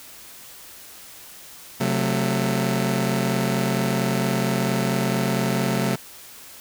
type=chord; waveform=sawtooth; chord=F# diminished; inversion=second; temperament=just; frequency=133.2 / 185 / 222 Hz; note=C3 / F#3 / A3; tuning=+31 / 0 / +16 cents; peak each=-21 dBFS; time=1.8-5.96 s; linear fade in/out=10 ms; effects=white hiss -43 dBFS RMS until 6.6 s